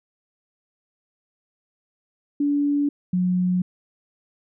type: tone pair in turn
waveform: sine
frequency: 287.8 / 181.3 Hz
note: D4 / F#3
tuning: -35 / -35 cents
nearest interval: minor sixth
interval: 800 cents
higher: first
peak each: -18 dBFS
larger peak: neither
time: 2.4-2.89 / 3.13-3.62 s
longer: neither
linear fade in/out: 5 ms
effects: none